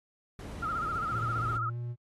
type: noise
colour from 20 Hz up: brown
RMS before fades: -38 dBFS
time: 0.39-1.57 s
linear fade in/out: 2 ms
type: tone with vibrato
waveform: sine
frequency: 1318.5 Hz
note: E6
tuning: in tune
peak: -30 dBFS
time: 0.62-1.7 s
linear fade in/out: 10 ms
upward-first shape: sine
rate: 15 Hz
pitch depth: 100 cents each way
type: tone with pitch glide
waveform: triangle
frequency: 114.7 to 120.12 Hz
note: A#2 to B2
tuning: -28 to -48 cents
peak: -31 dBFS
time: 1.1-1.96 s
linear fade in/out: 50 ms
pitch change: +80 cents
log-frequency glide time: 1.64-1.77 s
effects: high-pass 60 Hz 12 dB/octave + AAC 32 kbps